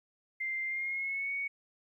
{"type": "tone with pitch glide", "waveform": "sine", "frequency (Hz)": [2093, 2230], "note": ["C7", "C#7"], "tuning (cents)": [0, 10], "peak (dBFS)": -32, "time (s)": [0.4, 1.48], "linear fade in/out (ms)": 10, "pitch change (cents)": 110, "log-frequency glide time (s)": [0.65, 1.32], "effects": ["12-bit"]}